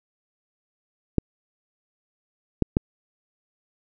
clicks, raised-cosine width 3 ms, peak -5 dBFS, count 3, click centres 1.183 / 2.623 / 2.769 s, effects none

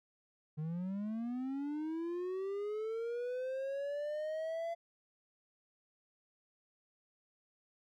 triangle linear sweep, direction up, 149.5 to 680 Hz, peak -34 dBFS, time 0.57-4.75 s, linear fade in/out 20 ms, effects none

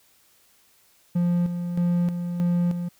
triangle tone with tremolo, 174.61 Hz, F3, in tune, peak -17 dBFS, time 1.15-2.89 s, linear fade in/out 10 ms, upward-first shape square, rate 1.6 Hz, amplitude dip 55%, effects white hiss -60 dBFS RMS until 2.99 s

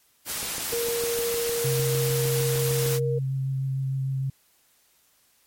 white noise, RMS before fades -30 dBFS, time 0.25-3 s, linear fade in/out 50 ms
click train, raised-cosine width 2 ms, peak -25 dBFS, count 17, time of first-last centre 0.43-2.862 s, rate 6.58 Hz
sine tone, 469.5 Hz, A#4, 12 cents sharp, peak -25 dBFS, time 0.72-3.19 s, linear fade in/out 10 ms
sine tone with vibrato, 133.9 Hz, C3, 40 cents sharp, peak -24 dBFS, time 1.64-4.3 s, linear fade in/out 5 ms, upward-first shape sine, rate 6.6 Hz, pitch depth 12 cents each way
effects white hiss -63 dBFS RMS until 5.46 s + MP3 64 kbps

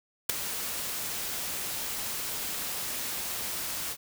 white noise with ADSR envelope, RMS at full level -21 dBFS, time 0.29-3.97 s, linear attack 8 ms, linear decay 4 ms, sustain -13 dB, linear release 58 ms, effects none

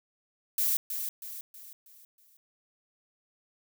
violet noise with echo, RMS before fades -27 dBFS, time 0.58-0.77 s, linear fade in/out 2 ms, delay 320 ms, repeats 5, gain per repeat -7 dB, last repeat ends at 2.37 s, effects none

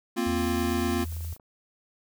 square chord, Bb suspended second, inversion none, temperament equal, 233.1 / 261.6 / 349.2 Hz, Bb3 / C4 / F4, 0 / 0 / 0 cents, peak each -30 / -31 / -30 dBFS, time 0.16-1.05 s, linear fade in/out 20 ms
sine tone with pitch glide, 80.4 to 81.71 Hz, E2 to E2, -43 to -15 cents, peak -31 dBFS, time 0.26-1.34 s, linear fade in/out 10 ms, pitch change +28 cents, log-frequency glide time 0.79-1.08 s
blue noise with tremolo, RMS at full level -44 dBFS, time 0.35-1.38 s, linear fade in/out 50 ms, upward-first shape sine, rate 9.2 Hz, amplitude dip 30%
clicks, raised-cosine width 1 ms, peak -38 dBFS, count 12, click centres 0.776 / 0.806 / 0.845 / 0.881 / 1.054 / 1.124 / 1.167 / 1.208 / 1.247 / 1.327 / 1.364 / 1.398 s
effects none

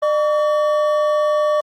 triangle tone pair together, 602.8 / 1138 Hz, D5 / C#6, +45 / +45 cents, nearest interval major seventh, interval 1100 cents, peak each -13 / -20 dBFS, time 0.02-1.61 s, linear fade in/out 10 ms, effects Opus 24 kbps

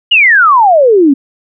sine exponential sweep, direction down, 2960 to 261.6 Hz, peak -3 dBFS, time 0.11-1.14 s, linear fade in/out 10 ms, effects none

